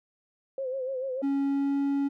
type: tone with vibrato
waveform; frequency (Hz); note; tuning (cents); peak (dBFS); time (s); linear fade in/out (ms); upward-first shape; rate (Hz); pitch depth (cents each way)
sine; 523.3; C5; 0; -29; 0.58-1.22; 2; sine; 6.8; 68
type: tone with pitch glide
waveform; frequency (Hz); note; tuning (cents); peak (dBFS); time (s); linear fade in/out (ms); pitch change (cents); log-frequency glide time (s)
triangle; 277.2 to 279.5; C#4 to C#4; 0 to +14; -22; 1.22-2.09; 20; +14; 1.42-1.78
effects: none